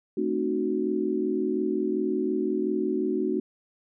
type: chord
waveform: sine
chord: A diminished seventh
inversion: none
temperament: equal with one note detuned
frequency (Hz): 220 / 261.6 / 304.4 / 370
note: A3 / C4 / Eb4 / Gb4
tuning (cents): 0 / 0 / -38 / 0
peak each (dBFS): -31 / -32 / -29 / -27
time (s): 0.17-3.4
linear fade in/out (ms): 5
effects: none